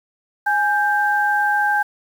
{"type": "tone pair together", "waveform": "sine", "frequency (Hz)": [830, 1573.2], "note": ["G#5", "G6"], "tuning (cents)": [-1, 6], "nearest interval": "major seventh", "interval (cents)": 1107, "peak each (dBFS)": -18, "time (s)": [0.46, 1.83], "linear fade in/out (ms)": 10, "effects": ["7-bit"]}